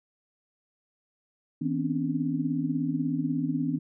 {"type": "tone cluster", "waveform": "sine", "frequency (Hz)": [160, 250.2, 266.6, 286.7], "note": ["D#3", "B3", "C4", "D4"], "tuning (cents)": [49, 23, 33, -42], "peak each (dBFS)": -31, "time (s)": [1.61, 3.79], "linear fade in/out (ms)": 10, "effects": []}